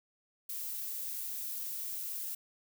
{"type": "noise", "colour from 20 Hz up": "violet", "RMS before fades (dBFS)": -39, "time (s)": [0.49, 2.35], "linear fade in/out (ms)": 5, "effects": []}